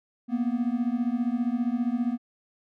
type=beating tone pair; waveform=triangle; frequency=233.2 / 248.2 Hz; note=A#3 / B3; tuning=+1 / +9 cents; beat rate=15 Hz; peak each=-25 dBFS; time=0.28-2.18 s; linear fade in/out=50 ms; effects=none